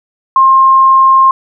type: tone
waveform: sine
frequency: 1063 Hz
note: C6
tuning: 27 cents sharp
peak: -3 dBFS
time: 0.36-1.31 s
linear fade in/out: 2 ms
effects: none